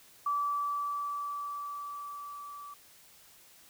sine tone with level ramp, 1156 Hz, D6, 28 cents flat, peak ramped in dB -27 to -43 dBFS, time 0.26-2.74 s, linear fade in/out 5 ms, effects white hiss -58 dBFS RMS until 3.69 s

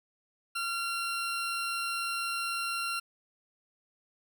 20% pulse tone, 1374 Hz, F6, 29 cents flat, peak -26 dBFS, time 0.55-3 s, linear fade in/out 10 ms, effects none

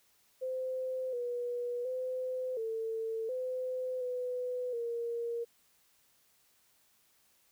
sine tone with pitch steps, 516 / 485 / 511 / 448.1 / 510 / 498.5 / 468.9 Hz, C5 / B4 / C5 / A4 / C5 / B4 / A#4, -24 / -31 / -41 / +32 / -44 / +16 / +10 cents, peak -33 dBFS, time 0.41-5.45 s, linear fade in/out 20 ms, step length 720 ms, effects white hiss -69 dBFS RMS until 7.51 s

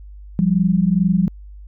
sine tone pair together, 173.71 / 196 Hz, F3 / G3, -9 / 0 cents, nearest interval major second, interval 209 cents, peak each -16 dBFS, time 0.39-1.28 s, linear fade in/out 0 ms, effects added 50 Hz sine -35 dBFS peak until 1.67 s

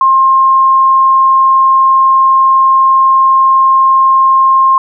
sine tone, 1063 Hz, C6, 27 cents sharp, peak -4 dBFS, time 0.01-4.78 s, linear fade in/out 2 ms, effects none

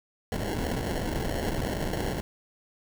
pink noise with sample-and-hold, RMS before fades -30 dBFS, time 0.32-2.21 s, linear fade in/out 0 ms, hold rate 1225 Hz, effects none

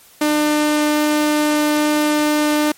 sawtooth tone, 300.2 Hz, D4, 38 cents sharp, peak -10 dBFS, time 0.21-2.72 s, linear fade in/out 5 ms, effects white hiss -47 dBFS RMS until 2.77 s + MP3 64 kbps

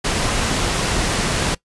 pink low-pass noise, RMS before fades -20 dBFS, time 0.04-1.55 s, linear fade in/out 10 ms, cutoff 10000 Hz, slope 12 dB/octave, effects noise-tail reverb RT60 0.1 s tail -20 dB re dry + resampled to 24000 Hz

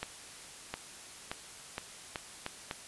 accelerating click train, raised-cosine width 0.3 ms, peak -19 dBFS, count 7, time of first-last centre 0.03-2.711 s, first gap 710 ms, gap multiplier 0.81, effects white hiss -49 dBFS RMS until 2.87 s + resampled to 24000 Hz

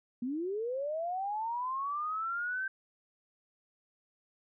sine linear sweep, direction up, 233.1 to 1568 Hz, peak -32 dBFS, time 0.22-2.68 s, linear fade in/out 5 ms, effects none

